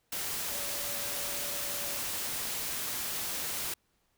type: tone in noise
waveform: sine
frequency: 573 Hz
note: D5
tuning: 43 cents flat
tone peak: -46 dBFS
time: 0.51-1.98 s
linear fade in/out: 5 ms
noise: white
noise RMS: -35 dBFS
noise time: 0.12-3.74 s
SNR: -14 dB
effects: pink hiss -74 dBFS RMS until 4.17 s